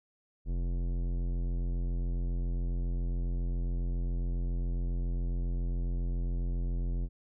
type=tone with tanh clipping; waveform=sine; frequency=43.65 Hz; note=F1; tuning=in tune; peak=-31 dBFS; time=0.45-7.09 s; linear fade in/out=50 ms; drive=16 dB; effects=none